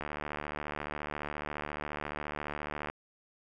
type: click train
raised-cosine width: 0.5 ms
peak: -21 dBFS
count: 216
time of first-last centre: 0.01-2.9 s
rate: 74.4 Hz
effects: none